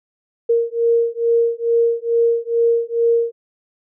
sine beating tone pair, 464.3 / 466.6 Hz, A#4 / A#4, -7 / +2 cents, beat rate 2.3 Hz, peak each -17 dBFS, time 0.49-3.32 s, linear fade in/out 10 ms, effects none

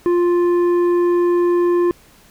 triangle tone with tanh clipping, 350 Hz, F4, 4 cents sharp, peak -14 dBFS, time 0.06-1.91 s, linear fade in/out 0 ms, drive 12 dB, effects pink hiss -49 dBFS RMS until 2.3 s

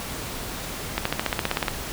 accelerating click train, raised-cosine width 0.3 ms, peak -6 dBFS, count 12, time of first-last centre 0.98-1.682 s, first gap 74 ms, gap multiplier 0.97, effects pink hiss -33 dBFS RMS until 1.92 s

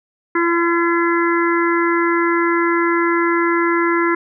harmonic tone, 340 Hz, F4, 46 cents flat, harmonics 1 / 3 / 4 / 5 / 6, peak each -16 / -21 / -22 / -23 / -24 dBFS, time 0.35-4.15 s, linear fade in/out 5 ms, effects none

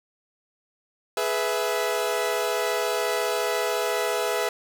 sawtooth chord, E major, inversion first, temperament equal with one note detuned, 419.6 / 493.9 / 659.3 Hz, G#4 / B4 / E5, +18 / 0 / 0 cents, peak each -24 dBFS, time 1.17-4.49 s, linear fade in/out 2 ms, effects none

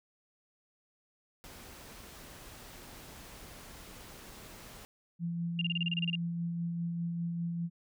pink noise, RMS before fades -50 dBFS, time 1.44-4.85 s, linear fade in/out 0 ms
sine tone with tremolo, 170 Hz, F3, 46 cents flat, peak -31 dBFS, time 5.19-7.7 s, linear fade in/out 50 ms, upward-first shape sine, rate 5 Hz, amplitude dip 25%
sine tone bursts, 2800 Hz, F7, 4 cents sharp, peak -30 dBFS, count 11, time 5.59-6.154 s, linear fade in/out 2 ms, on 24 ms, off 30 ms
effects none

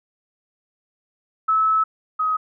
sine tone pair in turn, 1300 / 1263.7 Hz, E6 / D#6, -24 / +26 cents, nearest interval unison, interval 50 cents, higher first, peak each -15 / -18 dBFS, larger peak first, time 1.48-1.84 / 2.19-2.37 s, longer first, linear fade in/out 10 ms, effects none

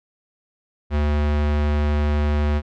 square tone, 74 Hz, D2, 14 cents sharp, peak -18 dBFS, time 0.9-2.62 s, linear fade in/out 50 ms, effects low-pass 3000 Hz 12 dB/octave

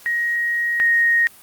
sine tone pair in turn, 1886 / 1867.6 Hz, A#6 / A#6, +20 / +3 cents, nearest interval unison, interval 17 cents, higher first, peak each -18 / -13 dBFS, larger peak second, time 0.06-0.8 / 0.8-1.27 s, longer first, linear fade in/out 0 ms, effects white hiss -46 dBFS RMS until 1.42 s + Opus 48 kbps

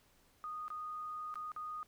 sine tone with dropouts, 1236 Hz, D#6, 12 cents flat, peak -40 dBFS, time 0.44-1.83 s, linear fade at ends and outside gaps 0 ms, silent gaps 0.681-0.703 / 1.341-1.356 / 1.518-1.563 s, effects pink hiss -69 dBFS RMS until 1.87 s

